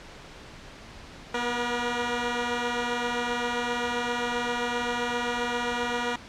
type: tone pair together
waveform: 10% pulse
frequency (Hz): 242.6 / 477.6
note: B3 / A#4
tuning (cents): -31 / +42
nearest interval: octave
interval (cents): 1173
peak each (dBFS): -21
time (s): 1.34-6.16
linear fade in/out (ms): 5
effects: pink hiss -45 dBFS RMS until 6.28 s + low-pass 5000 Hz 12 dB/octave